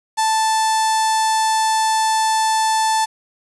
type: tone with notch filter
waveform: sawtooth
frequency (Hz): 880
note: A5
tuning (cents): 0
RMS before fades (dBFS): -17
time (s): 0.17-3.06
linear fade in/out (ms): 20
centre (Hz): 2300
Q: 0.88
effects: resampled to 24000 Hz + 7-bit